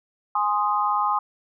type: chord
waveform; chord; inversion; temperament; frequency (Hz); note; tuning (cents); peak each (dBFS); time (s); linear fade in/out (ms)
sine; Ab major; none; equal; 830.6 / 1046.5 / 1244.5; Ab5 / C6 / Eb6; 0 / 0 / 0; -24; 0.35-1.19; 5
effects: none